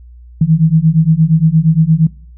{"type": "beating tone pair", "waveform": "sine", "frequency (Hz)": [155.56, 164.16], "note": ["D#3", "E3"], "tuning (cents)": [0, -7], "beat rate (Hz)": 8.6, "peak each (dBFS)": -10, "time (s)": [0.41, 2.07], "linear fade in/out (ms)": 5, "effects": ["noise-tail reverb RT60 0.5 s tail -21 dB re dry", "added 60 Hz sine -34 dBFS peak until 2.37 s"]}